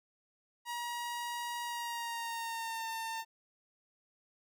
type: tone with pitch glide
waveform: sawtooth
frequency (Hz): 954 to 902.5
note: A#5 to A5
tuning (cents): +40 to +44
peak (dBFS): -33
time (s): 0.65-3.25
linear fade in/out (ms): 50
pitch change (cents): -96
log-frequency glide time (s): 1.63-2.87
effects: none